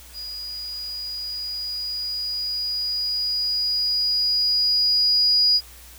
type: tone with level ramp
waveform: sine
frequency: 4900 Hz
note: D#8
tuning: 27 cents flat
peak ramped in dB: -31 to -14 dBFS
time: 0.13-5.61 s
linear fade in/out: 50 ms
effects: added 60 Hz sine -46 dBFS peak until 5.98 s + white hiss -46 dBFS RMS until 5.98 s